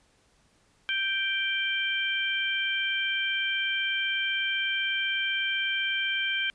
harmonic tone, 784 Hz, G5, in tune, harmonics 2 / 3 / 4, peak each -30 / -30 / -30 dBFS, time 0.89-6.5 s, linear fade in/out 0 ms, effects pink hiss -65 dBFS RMS until 6.54 s + resampled to 22050 Hz

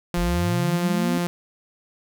sawtooth tone, 174.61 Hz, F3, in tune, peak -18 dBFS, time 0.14-1.27 s, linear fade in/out 0 ms
sine linear sweep, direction up, 34.65 to 258.7 Hz, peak -23 dBFS, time 0.17-1.18 s, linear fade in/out 0 ms
effects none

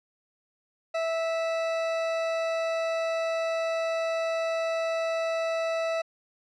40% pulse tone, 656 Hz, E5, 9 cents flat, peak -25 dBFS, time 0.94-6.02 s, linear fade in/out 10 ms, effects low-pass 4000 Hz 12 dB/octave

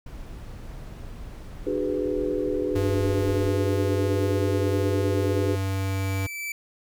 brown noise, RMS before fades -38 dBFS, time 0.06-3.5 s, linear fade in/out 5 ms
sine chord, G# half-diminished seventh, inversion second, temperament just, 299 / 373.8 / 415.3 / 498.4 Hz, D4 / F#4 / G#4 / B4, +31 / +18 / 0 / +16 cents, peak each -29 dBFS, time 1.66-5.56 s, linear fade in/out 10 ms
square tone, 96.5 Hz, G2, 27 cents flat, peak -25 dBFS, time 2.75-6.27 s, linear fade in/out 10 ms
45% pulse tone with exponential growth, 2318 Hz, D7, 23 cents flat, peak -28 dBFS, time 4.86-6.52 s, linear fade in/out 2 ms, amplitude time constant 360 ms
effects none

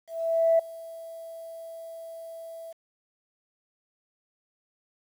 sine tone with ADSR envelope, 659.3 Hz, E5, in tune, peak -16 dBFS, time 0.07-2.73 s, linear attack 520 ms, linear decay 6 ms, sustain -22 dB, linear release 13 ms, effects tanh soft clip ceiling -12 dBFS + 9-bit

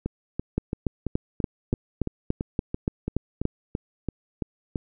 two click trains, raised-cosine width 3 ms, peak -10 / -14 dBFS, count 11 / 15, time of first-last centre 0.58-3.454 / 0.06-4.758 s, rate 3.48 / 2.98 Hz, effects none

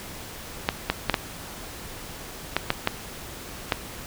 clicks, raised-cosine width 0.3 ms, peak -4 dBFS, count 8, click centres 0.689 / 0.9 / 1.097 / 1.142 / 2.566 / 2.704 / 2.874 / 3.722 s, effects pink hiss -39 dBFS RMS until 4.06 s

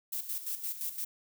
violet noise with tremolo, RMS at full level -35 dBFS, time 0.12-1.05 s, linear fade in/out 10 ms, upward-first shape square, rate 5.8 Hz, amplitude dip 65%, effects none

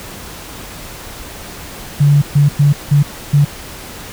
sine tone bursts at uneven times, 144.2 Hz, D3, 31 cents flat, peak -6 dBFS, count 5, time 2-2.22 / 2.35-2.49 / 2.59-2.73 / 2.91-3.03 / 3.33-3.45 s, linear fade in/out 10 ms, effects pink hiss -31 dBFS RMS until 4.12 s

